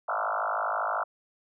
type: tone with frequency modulation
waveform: sine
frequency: 1023 Hz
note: C6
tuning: 39 cents flat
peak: -26 dBFS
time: 0.08-1.04 s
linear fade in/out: 10 ms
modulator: 52.8 Hz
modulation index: 7.7
effects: none